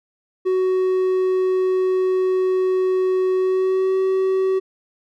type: tone with pitch glide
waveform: triangle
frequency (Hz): 372.6 to 379.6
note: F#4 to F#4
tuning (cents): +12 to +44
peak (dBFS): -14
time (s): 0.45-4.6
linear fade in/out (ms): 20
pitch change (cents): +32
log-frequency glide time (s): 3.35-3.97
effects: none